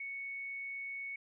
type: tone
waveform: sine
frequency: 2218 Hz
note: C#7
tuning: in tune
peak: -39 dBFS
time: 0-1.16 s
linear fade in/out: 5 ms
effects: none